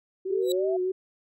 sine linear sweep, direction up, 365.2 to 687 Hz, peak -28 dBFS, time 0.25-0.77 s, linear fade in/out 10 ms
sine tone with vibrato, 375.2 Hz, F#4, 24 cents sharp, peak -24 dBFS, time 0.3-0.92 s, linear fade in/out 10 ms, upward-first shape triangle, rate 3.4 Hz, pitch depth 56 cents each way
sawtooth tone with exponential growth, 3905 Hz, B7, 20 cents flat, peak -24 dBFS, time 0.42-0.52 s, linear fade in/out 1 ms, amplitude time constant 21 ms
effects none

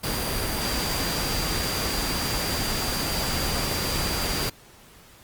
sine tone in noise, 4743 Hz, D8, 16 cents sharp, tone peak -32 dBFS, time 0.03-4.5 s, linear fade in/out 10 ms, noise pink, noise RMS -27 dBFS, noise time 0.03-4.5 s, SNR -8 dB, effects pink hiss -51 dBFS RMS until 5.23 s + Opus 32 kbps

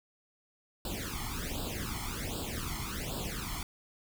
pink noise with flanger, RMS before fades -37 dBFS, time 0.85-3.63 s, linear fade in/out 2 ms, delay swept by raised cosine 0.24 to 0.95 ms, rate 1.3 Hz, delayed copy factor +0.95, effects none

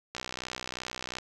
click train, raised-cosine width 0.2 ms, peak -18 dBFS, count 66, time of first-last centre 0.15-1.185 s, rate 62.8 Hz, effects none

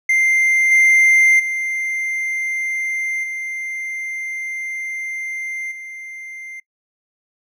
triangle tone with level steps, 2093 Hz, C7, in tune, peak -11 / -8 / -18 / -22 / -29 dBFS, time 0.09-6.6 s, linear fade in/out 5 ms, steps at 0.71 / 1.39 / 3.23 / 5.71 s, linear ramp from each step 10 ms, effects noise-tail reverb RT60 0.1 s tail -22 dB re dry

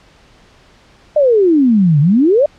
sine exponential two-way sweep, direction down then up, 620 to 138.59 to 620 Hz, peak -7 dBFS, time 1.16-2.46 s, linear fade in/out 5 ms, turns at 2 s, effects pink hiss -47 dBFS RMS until 2.58 s + low-pass 5000 Hz 12 dB/octave

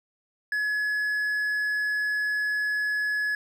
triangle tone with hard clipping, 1696 Hz, G#6, 36 cents sharp, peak -25 dBFS, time 0.52-3.35 s, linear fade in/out 2 ms, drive 6 dB, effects none

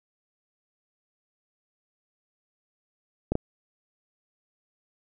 clicks, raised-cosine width 2 ms, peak -11 dBFS, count 2, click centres 3.32 / 3.354 s, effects none

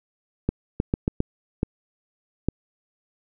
clicks, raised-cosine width 3 ms, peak -8 dBFS, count 7, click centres 0.49 / 0.801 / 0.939 / 1.079 / 1.204 / 1.631 / 2.486 s, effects none

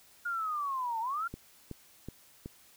sine linear two-way sweep, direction down then up, 1435 to 876 to 1418 Hz, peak -31 dBFS, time 0.25-1.28 s, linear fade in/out 10 ms, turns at 1 s
click train, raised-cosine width 3 ms, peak -27 dBFS, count 4, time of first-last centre 1.34-2.459 s, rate 2.68 Hz
effects white hiss -60 dBFS RMS until 2.76 s

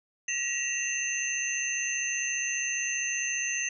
sine tone cluster, 1919 / 2618 / 2753 / 6250 Hz, A#6 / E7 / F7 / G8, +50 / -13 / -25 / -6 cents, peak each -34 / -37 / -34 / -31 dBFS, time 0.28-3.69 s, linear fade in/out 5 ms, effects none

